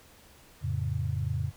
sine chord, F augmented, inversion none, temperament equal, 87.31 / 110 / 138.59 Hz, F2 / A2 / C#3, 0 / 0 / 0 cents, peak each -32 dBFS, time 0.61-1.52 s, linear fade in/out 50 ms, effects pink hiss -56 dBFS RMS until 1.56 s

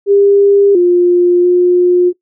sine tone with pitch steps, 401 / 353.2 / 356.9 Hz, G4 / F4 / F4, +39 / +20 / +38 cents, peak -5 dBFS, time 0.06-2.13 s, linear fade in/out 50 ms, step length 690 ms, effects noise-tail reverb RT60 0.1 s tail -18 dB re dry

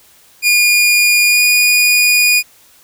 sawtooth tone with pitch glide, 2432 to 2453 Hz, D#7 to D#7, -40 to -25 cents, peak -5 dBFS, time 0.42-2.43 s, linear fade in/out 50 ms, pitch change +15 cents, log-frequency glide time 1.29-1.41 s, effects white hiss -47 dBFS RMS until 2.83 s

